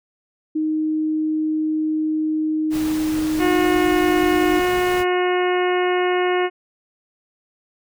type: tone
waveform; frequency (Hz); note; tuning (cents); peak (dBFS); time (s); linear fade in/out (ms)
sine; 311.1; D#4; 0; -18; 0.55-4.6; 10
type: noise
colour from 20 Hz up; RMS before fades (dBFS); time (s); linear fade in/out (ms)
pink; -32; 2.7-5.05; 50
type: harmonic tone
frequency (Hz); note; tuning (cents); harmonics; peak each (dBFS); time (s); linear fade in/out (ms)
361.4; F#4; -41; 1 / 2 / 3 / 4 / 5 / 6 / 7 / 8; -18 / -24 / -28 / -31 / -29 / -30 / -36 / -33; 3.38-6.5; 50
effects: none